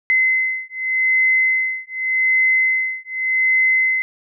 sine beating tone pair, 2050 / 2050.85 Hz, C7 / C7, -36 / -35 cents, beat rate 0.85 Hz, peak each -18 dBFS, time 0.1-4.02 s, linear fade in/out 0 ms, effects none

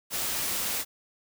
white noise, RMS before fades -30 dBFS, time 0.1-0.85 s, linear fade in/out 50 ms, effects none

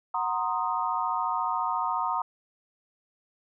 sine chord, C half-diminished seventh, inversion second, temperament equal, 740 / 932.3 / 1046.5 / 1244.5 Hz, Gb5 / Bb5 / C6 / Eb6, 0 / 0 / 0 / 0 cents, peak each -33 / -29 / -32 / -31 dBFS, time 0.14-2.22 s, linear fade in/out 5 ms, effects none

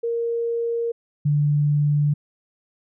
sine tone pair in turn, 466.2 / 146.84 Hz, A#4 / D3, 0 / 0 cents, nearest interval octave + minor sixth, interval 2000 cents, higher first, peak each -21 / -16 dBFS, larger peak second, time 0.03-0.92 / 1.25-2.14 s, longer neither, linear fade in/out 10 ms, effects none

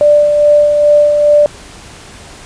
sine tone with tremolo, 590 Hz, D5, 8 cents sharp, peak -3 dBFS, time 0.01-1.46 s, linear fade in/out 0 ms, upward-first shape sine, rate 2.4 Hz, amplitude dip 40%, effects pink hiss -34 dBFS RMS until 2.45 s + resampled to 22050 Hz

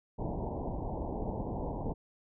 pink low-pass noise, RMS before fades -36 dBFS, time 0.18-1.94 s, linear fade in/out 20 ms, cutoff 960 Hz, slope 96 dB/octave, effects none

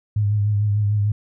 sine tone with vibrato, 103.83 Hz, G#2, in tune, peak -16 dBFS, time 0.16-1.12 s, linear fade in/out 5 ms, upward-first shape triangle, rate 6.7 Hz, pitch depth 46 cents each way, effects none

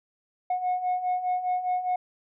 sine beating tone pair, 725 / 729.9 Hz, F#5 / F#5, -35 / -24 cents, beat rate 4.9 Hz, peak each -29 / -24 dBFS, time 0.5-1.96 s, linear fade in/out 5 ms, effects tanh soft clip ceiling -21 dBFS

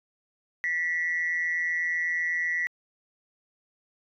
sine tone with amplitude modulation, 1948 Hz, B6, 24 cents flat, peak -21 dBFS, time 0.64-2.67 s, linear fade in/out 0 ms, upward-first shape sine, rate 168 Hz, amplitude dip 70%, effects tanh soft clip ceiling -18 dBFS

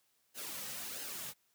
white noise with flanger, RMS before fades -43 dBFS, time 0.34-1.34 s, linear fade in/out 50 ms, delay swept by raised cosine 0.86 to 2.96 ms, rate 1.5 Hz, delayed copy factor -0.55, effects white hiss -75 dBFS RMS until 1.54 s + high-pass 80 Hz 12 dB/octave

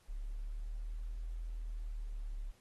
sine exponential two-way sweep, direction up then down, 35.05 to 41.2 to 35.05 Hz, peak -38 dBFS, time 0.08-2.52 s, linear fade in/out 20 ms, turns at 1.37 s, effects pink hiss -69 dBFS RMS until 2.6 s + AAC 32 kbps

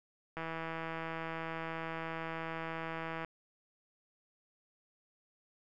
click train, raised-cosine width 0.5 ms, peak -25 dBFS, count 470, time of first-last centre 0.37-3.247 s, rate 163 Hz, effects none

